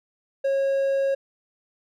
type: tone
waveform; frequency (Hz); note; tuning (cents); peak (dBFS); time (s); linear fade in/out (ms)
triangle; 546; C#5; -26; -18; 0.44-1.15; 10
effects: none